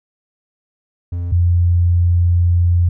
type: tone pair in turn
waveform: triangle / sine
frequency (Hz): 87.2 / 87.2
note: F2 / F2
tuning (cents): -2 / -2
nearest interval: unison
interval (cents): 0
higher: neither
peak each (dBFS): -17 / -10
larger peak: second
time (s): 1.12-1.32 / 1.32-2.89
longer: second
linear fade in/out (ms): 5
effects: none